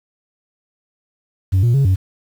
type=tone with pitch steps; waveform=sine; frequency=94.4 / 119.1 / 137.9 / 94.1 Hz; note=F#2 / A#2 / C#3 / F#2; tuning=+35 / +38 / -9 / +30 cents; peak=-8 dBFS; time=1.52-1.96 s; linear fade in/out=20 ms; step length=110 ms; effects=tanh soft clip ceiling -10 dBFS + 7-bit